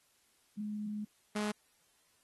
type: tone pair in turn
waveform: sine / sawtooth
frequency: 210 / 210 Hz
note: G#3 / G#3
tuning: +19 / +19 cents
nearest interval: unison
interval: 0 cents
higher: neither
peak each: -36 / -29 dBFS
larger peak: second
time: 0.57-1.05 / 1.35-1.52 s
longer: first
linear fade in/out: 10 ms
effects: white hiss -71 dBFS RMS until 2.23 s + AAC 32 kbps